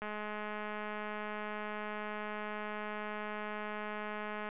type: click train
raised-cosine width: 0.5 ms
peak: -26 dBFS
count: 944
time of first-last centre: 0.02-4.489 s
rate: 211 Hz
effects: resampled to 8000 Hz